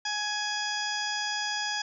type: harmonic tone with a mistuned harmonic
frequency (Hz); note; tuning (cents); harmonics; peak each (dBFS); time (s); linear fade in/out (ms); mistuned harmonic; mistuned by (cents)
836; G#5; +11; 1 / 2 / 3 / 4 / 6 / 7 / 8; -35 / -33 / -42 / -37 / -34 / -42 / -42; 0.05-1.82; 5; 6; -17
effects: none